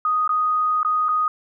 sine tone with dropouts, 1244.5 Hz, D#6, in tune, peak -17 dBFS, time 0.05-1.28 s, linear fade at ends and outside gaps 2 ms, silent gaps 0.277-0.292 / 0.831-0.848 / 1.085-1.089 s, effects none

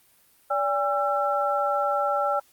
sine tone cluster, 577 / 810 / 1344 Hz, D5 / G#5 / E6, -31 / -43 / +33 cents, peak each -26 dBFS, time 0.5-2.4 s, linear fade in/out 10 ms, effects white hiss -60 dBFS RMS until 2.52 s + Opus 32 kbps

